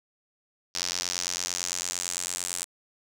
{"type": "tone with band-pass filter sweep", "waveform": "square", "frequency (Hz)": 44.44, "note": "F1", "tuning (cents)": 31, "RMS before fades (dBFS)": -32, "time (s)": [0.74, 2.65], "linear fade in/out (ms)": 20, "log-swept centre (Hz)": [5400, 8200], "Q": 2.9, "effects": []}